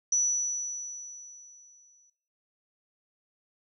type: tone with exponential decay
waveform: sine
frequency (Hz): 5920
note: F#8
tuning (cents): 0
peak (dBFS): -21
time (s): 0.12-2.1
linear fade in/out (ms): 5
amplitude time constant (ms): 430
effects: noise-tail reverb RT60 0.5 s tail -19 dB re dry